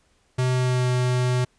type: tone with pitch glide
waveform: square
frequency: 127.3 to 125.4 Hz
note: C3 to B2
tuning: -47 to +27 cents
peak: -20 dBFS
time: 0.38-1.45 s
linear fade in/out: 10 ms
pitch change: -26 cents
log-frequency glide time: 0.52-0.89 s
effects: pink hiss -64 dBFS RMS until 1.58 s + resampled to 22050 Hz